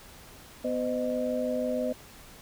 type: tone cluster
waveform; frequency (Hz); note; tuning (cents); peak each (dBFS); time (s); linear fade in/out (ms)
sine; 249 / 511 / 617; B3 / C5 / D#5; +14 / -41 / -15; -31; 0.64-1.93; 10
effects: pink hiss -50 dBFS RMS until 2.41 s